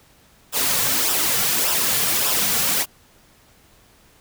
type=noise with flanger; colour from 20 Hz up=white; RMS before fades=-20 dBFS; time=0.52-2.86 s; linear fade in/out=50 ms; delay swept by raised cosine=0.46 to 3.26 ms; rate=1.7 Hz; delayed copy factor=-0.55; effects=pink hiss -54 dBFS RMS until 4.2 s